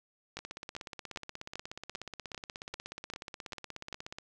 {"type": "two click trains", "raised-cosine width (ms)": 0.2, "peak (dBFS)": [-24, -21], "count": [64, 10], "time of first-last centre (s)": [[0.39, 4.185], [0.37, 3.927]], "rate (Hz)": [16.6, 2.53], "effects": []}